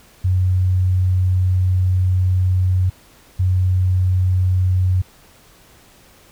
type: tone pair in turn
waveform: sine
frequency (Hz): 92.1 / 92.1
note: F#2 / F#2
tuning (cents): -7 / -7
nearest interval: unison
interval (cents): 0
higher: neither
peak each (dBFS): -13 / -13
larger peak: neither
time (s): 0.24-2.9 / 3.39-5.02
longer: first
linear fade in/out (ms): 10
effects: pink hiss -49 dBFS RMS until 6.31 s